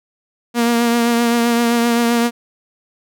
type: tone with vibrato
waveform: sawtooth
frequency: 235.4 Hz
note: A#3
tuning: 17 cents sharp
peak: -9 dBFS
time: 0.54-2.31 s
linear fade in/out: 50 ms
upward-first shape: triangle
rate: 7.7 Hz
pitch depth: 29 cents each way
effects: none